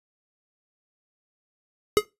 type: tone with exponential decay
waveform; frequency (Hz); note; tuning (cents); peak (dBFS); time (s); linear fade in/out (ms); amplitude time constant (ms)
square; 421.4; G#4; +25; -11; 1.97-2.05; 0; 16
effects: noise-tail reverb RT60 0.2 s tail -17 dB re dry + resampled to 32000 Hz